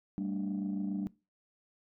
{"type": "chord", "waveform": "sine", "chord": "G suspended second", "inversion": "none", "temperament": "equal with one note detuned", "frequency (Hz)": [196, 223.1, 293.7], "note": ["G3", "A3", "D4"], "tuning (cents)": [0, 24, 0], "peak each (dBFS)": [-33, -39, -36], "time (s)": [0.18, 1.07], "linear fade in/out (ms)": 0, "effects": ["noise-tail reverb RT60 0.3 s tail -24 dB re dry", "tanh soft clip ceiling -27 dBFS"]}